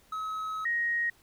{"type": "tone pair in turn", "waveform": ["triangle", "sine"], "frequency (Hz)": [1282, 1877.9], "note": ["E6", "A#6"], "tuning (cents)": [-49, 12], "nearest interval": "perfect fifth", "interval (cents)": 661, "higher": "second", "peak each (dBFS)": [-30, -26], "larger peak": "second", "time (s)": [[0.12, 0.65], [0.65, 1.1]], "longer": "first", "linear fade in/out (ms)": 5, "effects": ["pink hiss -62 dBFS RMS until 1.22 s"]}